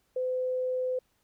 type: tone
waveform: sine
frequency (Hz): 509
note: C5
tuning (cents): -48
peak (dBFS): -27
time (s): 0.16-0.99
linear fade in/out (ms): 5
effects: pink hiss -72 dBFS RMS until 1.23 s